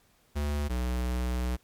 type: tone pair in turn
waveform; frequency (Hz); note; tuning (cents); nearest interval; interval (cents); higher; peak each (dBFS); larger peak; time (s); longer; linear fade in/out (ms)
square; 73.2 / 61.77; D2 / B1; -5 / +1; minor third; 294; first; -28; neither; 0.35-0.69 / 0.69-1.57; second; 20
effects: pink hiss -65 dBFS RMS until 1.63 s + MP3 96 kbps